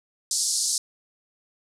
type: band-pass noise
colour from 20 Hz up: pink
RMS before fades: -25 dBFS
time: 0.31-0.78 s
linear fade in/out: 2 ms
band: 4500 to 10000 Hz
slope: 48 dB/octave
effects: none